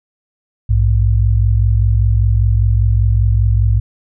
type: tone pair together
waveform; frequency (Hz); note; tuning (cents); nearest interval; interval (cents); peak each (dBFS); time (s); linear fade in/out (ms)
sine; 59.43 / 104.5; A#1 / G#2; +34 / +11; minor seventh; 977; -12; 0.69-3.8; 10
effects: none